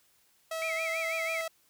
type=tone with pitch glide; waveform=sawtooth; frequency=648 to 651.8 Hz; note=E5 to E5; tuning=-30 to -20 cents; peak=-29 dBFS; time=0.51-1.48 s; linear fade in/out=5 ms; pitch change=+10 cents; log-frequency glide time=0.71-1.03 s
type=tone with vibrato; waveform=sine; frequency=2234 Hz; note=C#7; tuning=13 cents sharp; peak=-32 dBFS; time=0.62-1.41 s; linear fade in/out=0 ms; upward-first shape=sine; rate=6.1 Hz; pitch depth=140 cents each way
effects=white hiss -67 dBFS RMS until 1.69 s